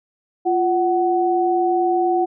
sine tone pair together, 348.5 / 746 Hz, F4 / F#5, -4 / +14 cents, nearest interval octave + minor second, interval 1318 cents, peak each -18 dBFS, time 0.45-2.26 s, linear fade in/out 20 ms, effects none

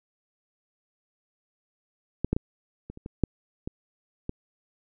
clicks, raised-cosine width 3 ms, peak -12 / -10 / -13 / -25 / -30 / -23 / -8 / -19 / -17 dBFS, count 9, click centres 2.246 / 2.33 / 2.365 / 2.9 / 2.974 / 3.061 / 3.237 / 3.675 / 4.294 s, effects none

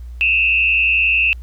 sine tone with frequency modulation, 2637 Hz, E7, in tune, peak -12 dBFS, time 0.21-1.33 s, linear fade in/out 0 ms, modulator 91.1 Hz, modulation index 1.3, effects added 60 Hz sine -29 dBFS peak until 1.42 s + pink hiss -57 dBFS RMS until 1.42 s

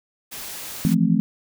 white noise, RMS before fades -34 dBFS, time 0.31-0.95 s, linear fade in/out 20 ms
sine chord, F major seventh, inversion third, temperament just, 163.7 / 174.61 / 218.3 / 261.9 Hz, E3 / F3 / A3 / C4, -12 / 0 / -13 / +2 cents, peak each -22 / -20 / -20 / -23 dBFS, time 0.85-1.2 s, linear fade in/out 0 ms
effects none

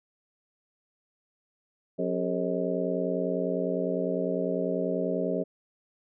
harmonic tone with a mistuned harmonic, 90 Hz, F#2, 47 cents flat, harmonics 2 / 3 / 4 / 5 / 6 / 7, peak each -33 / -33 / -33 / -33 / -33 / -33 dBFS, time 1.98-5.44 s, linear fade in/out 20 ms, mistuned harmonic 4, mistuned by +140 cents, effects none

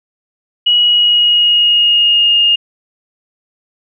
sine tone with pitch glide, 2912 to 2837 Hz, F#7 to F7, -28 to +27 cents, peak -7 dBFS, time 0.66-2.56 s, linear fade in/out 10 ms, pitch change -45 cents, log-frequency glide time 0.78-2.39 s, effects none

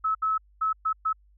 sine tone bursts at uneven times, 1296 Hz, E6, 30 cents flat, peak -22 dBFS, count 5, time 0.04-0.15 / 0.22-0.38 / 0.61-0.73 / 0.85-0.93 / 1.05-1.13 s, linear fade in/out 10 ms, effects added 50 Hz sine -56 dBFS peak until 1.37 s

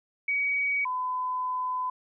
sine tone pair in turn, 2261 / 1009.7 Hz, C#7 / B5, +34 / +38 cents, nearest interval octave + major second, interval 1396 cents, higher first, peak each -24 / -27 dBFS, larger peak first, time 0.28-0.85 / 0.85-1.9 s, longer second, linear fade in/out 5 ms, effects none

